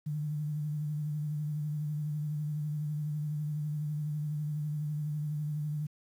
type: tone with vibrato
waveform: sine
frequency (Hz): 150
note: D3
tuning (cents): +37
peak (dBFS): -31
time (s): 0.06-5.87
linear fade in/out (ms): 10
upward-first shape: sine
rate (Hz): 12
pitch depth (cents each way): 34
effects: 10-bit